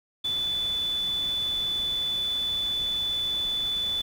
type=tone in noise; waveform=sine; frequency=3483 Hz; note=A7; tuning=18 cents flat; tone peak=-25 dBFS; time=0.24-4.02 s; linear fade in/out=10 ms; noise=pink; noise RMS=-43 dBFS; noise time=0.24-4.02 s; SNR=+15 dB; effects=none